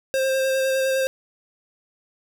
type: tone with vibrato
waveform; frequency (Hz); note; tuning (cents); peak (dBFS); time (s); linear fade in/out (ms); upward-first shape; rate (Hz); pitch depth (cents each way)
square; 530; C5; +22; -20; 0.14-1.07; 0; square; 9.8; 11
effects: none